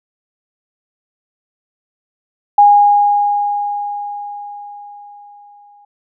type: tone with exponential decay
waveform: sine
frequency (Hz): 820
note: G#5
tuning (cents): -22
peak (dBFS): -3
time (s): 2.58-5.85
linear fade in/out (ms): 5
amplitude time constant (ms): 710
effects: none